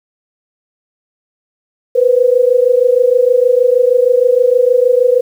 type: tone pair together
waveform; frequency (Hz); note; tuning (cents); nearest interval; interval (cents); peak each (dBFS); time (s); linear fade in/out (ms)
sine; 483.8 / 510.2; B4 / C5; -36 / -44; minor second; 92; -10; 1.95-5.21; 10
effects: 7-bit